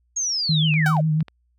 sine linear sweep, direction down, 6650 to 530 Hz, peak -21 dBFS, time 0.16-1.01 s, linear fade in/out 10 ms
sine tone with vibrato, 155.9 Hz, D#3, 4 cents sharp, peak -17 dBFS, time 0.49-1.23 s, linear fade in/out 5 ms, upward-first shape triangle, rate 7.4 Hz, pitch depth 42 cents each way
clicks, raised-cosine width 0.3 ms, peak -24 dBFS, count 4, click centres 0.74 / 0.968 / 1.206 / 1.283 s
sawtooth tone with exponential decay, 762 Hz, G5, 49 cents flat, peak -17 dBFS, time 0.86-1.02 s, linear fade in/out 2 ms, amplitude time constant 34 ms
effects added 60 Hz sine -62 dBFS peak until 1.58 s

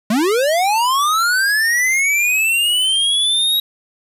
square linear sweep, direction up, 199 to 3833 Hz, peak -14 dBFS, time 0.1-3.6 s, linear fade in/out 5 ms, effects resampled to 32000 Hz + 7-bit

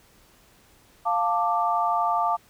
sine tone cluster, 700 / 888 / 1176 Hz, F5 / A5 / D6, +4 / +16 / +2 cents, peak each -25 dBFS, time 1.05-2.37 s, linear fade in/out 20 ms, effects pink hiss -57 dBFS RMS until 2.49 s

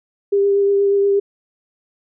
sine tone with vibrato, 399.5 Hz, G4, 33 cents sharp, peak -12 dBFS, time 0.32-1.2 s, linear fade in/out 10 ms, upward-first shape triangle, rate 8.4 Hz, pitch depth 16 cents each way, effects none

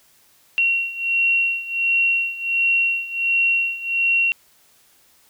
sine beating tone pair, 2737 / 2738.4 Hz, F7 / F7, -36 / -35 cents, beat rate 1.4 Hz, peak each -22 / -19 dBFS, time 0.58-4.32 s, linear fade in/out 0 ms, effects white hiss -56 dBFS RMS until 5.29 s

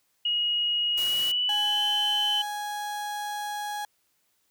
sine tone with pitch glide, 2888 to 3046 Hz, F#7 to F#7, -43 to +50 cents, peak -23 dBFS, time 0.25-2.42 s, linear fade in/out 5 ms, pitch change +93 cents, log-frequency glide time 1-1.84 s
white noise, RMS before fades -37 dBFS, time 0.97-1.32 s, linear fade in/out 10 ms
35% pulse tone, 830.6 Hz, G#5, in tune, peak -29 dBFS, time 1.49-3.85 s, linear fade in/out 2 ms
effects white hiss -71 dBFS RMS until 4.5 s

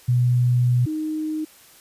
sine tone pair in turn, 123.2 / 310.4 Hz, B2 / D#4, -4 / -4 cents, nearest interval octave + major third, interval 1600 cents, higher second, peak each -15 / -23 dBFS, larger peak first, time 0.08-0.86 / 0.86-1.45 s, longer first, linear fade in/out 10 ms, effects white hiss -50 dBFS RMS until 1.8 s + resampled to 32000 Hz

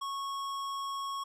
triangle tone with hard clipping, 1101 Hz, C#6, 12 cents flat, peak -36 dBFS, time 0.01-1.24 s, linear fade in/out 10 ms, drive 18 dB, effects none

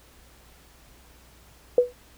sine tone with exponential decay, 491.3 Hz, B4, 9 cents flat, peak -10 dBFS, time 1.78-1.93 s, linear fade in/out 2 ms, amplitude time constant 31 ms, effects added 60 Hz sine -55 dBFS peak until 2.17 s + pink hiss -55 dBFS RMS until 2.17 s

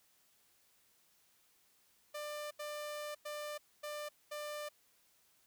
sawtooth tone bursts at uneven times, 595 Hz, D5, 22 cents sharp, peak -37 dBFS, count 5, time 2.14-2.51 / 2.59-3.15 / 3.25-3.58 / 3.83-4.09 / 4.31-4.69 s, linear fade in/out 10 ms, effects white hiss -71 dBFS RMS until 5.46 s

